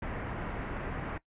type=low-pass noise; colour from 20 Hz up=pink; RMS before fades=-37 dBFS; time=0.02-1.18 s; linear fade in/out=5 ms; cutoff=2100 Hz; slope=24 dB/octave; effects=noise-tail reverb RT60 0.1 s tail -19 dB re dry + resampled to 8000 Hz